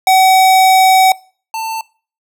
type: tone pair in turn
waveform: square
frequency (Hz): 756 / 891.9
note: F#5 / A5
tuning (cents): +37 / +23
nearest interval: minor third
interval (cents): 286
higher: second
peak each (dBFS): -7 / -19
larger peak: first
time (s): 0.07-1.12 / 1.54-1.81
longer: first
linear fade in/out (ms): 2
effects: noise-tail reverb RT60 0.4 s tail -22 dB re dry